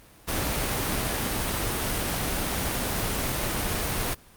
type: noise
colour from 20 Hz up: pink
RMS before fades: -27 dBFS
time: 0.27-4.15 s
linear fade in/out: 20 ms
effects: pink hiss -53 dBFS RMS until 4.36 s + Opus 32 kbps

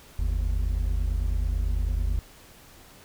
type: tone pair together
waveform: triangle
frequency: 48.7 / 77.78 Hz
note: G1 / D#2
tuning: -11 / 0 cents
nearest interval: minor sixth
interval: 811 cents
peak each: -22 / -27 dBFS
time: 0.19-2.19 s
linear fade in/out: 0 ms
effects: pink hiss -51 dBFS RMS until 3.04 s

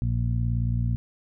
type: harmonic tone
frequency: 58.27 Hz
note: A#1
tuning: in tune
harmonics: 1 / 2 / 3 / 4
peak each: -27 / -24 / -35 / -35 dBFS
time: 0.02-0.96 s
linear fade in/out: 0 ms
effects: none

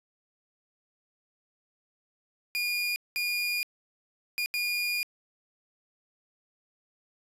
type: tone bursts at uneven times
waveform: 30% pulse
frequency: 2431 Hz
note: D#7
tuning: 41 cents flat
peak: -25 dBFS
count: 4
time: 2.55-2.96 / 3.16-3.63 / 4.38-4.46 / 4.54-5.03 s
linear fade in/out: 0 ms
effects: resampled to 32000 Hz + 9-bit

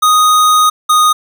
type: tone pair in turn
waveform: square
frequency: 1244.5 / 1238.8 Hz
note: D#6 / D#6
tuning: 0 / -8 cents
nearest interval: unison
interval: 8 cents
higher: first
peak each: -7 dBFS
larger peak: neither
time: 0.02-0.7 / 0.89-1.13 s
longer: first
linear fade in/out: 10 ms
effects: none

